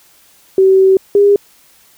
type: tone pair in turn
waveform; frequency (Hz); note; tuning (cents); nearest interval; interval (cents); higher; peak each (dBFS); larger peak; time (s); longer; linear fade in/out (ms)
sine; 382.1 / 404.8; G4 / G#4; -44 / -44; minor second; 100; second; -5; neither; 0.58-0.97 / 1.15-1.36; first; 2
effects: white hiss -48 dBFS RMS until 1.97 s